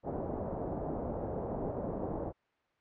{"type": "low-pass noise", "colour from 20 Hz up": "white", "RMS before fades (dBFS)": -37, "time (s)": [0.03, 2.33], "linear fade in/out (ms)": 50, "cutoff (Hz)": 690, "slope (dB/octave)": 24, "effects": ["white hiss -73 dBFS RMS until 2.8 s", "low-pass 2000 Hz 12 dB/octave"]}